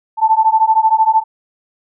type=beating tone pair; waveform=sine; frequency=876 / 889 Hz; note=A5 / A5; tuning=-8 / +18 cents; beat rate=13 Hz; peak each=-12 dBFS; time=0.17-1.24 s; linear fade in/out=50 ms; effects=none